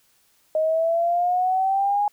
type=exponential sweep; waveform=sine; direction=up; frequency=622.3 to 830.6 Hz; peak=-18 dBFS; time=0.55-2.08 s; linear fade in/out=2 ms; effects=white hiss -62 dBFS RMS until 2.12 s